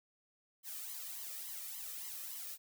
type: noise with flanger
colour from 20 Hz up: blue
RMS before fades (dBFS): -45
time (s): 0.63-2.58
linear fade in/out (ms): 50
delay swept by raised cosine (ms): 0.97 to 1.67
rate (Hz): 3.5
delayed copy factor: +0.8
effects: none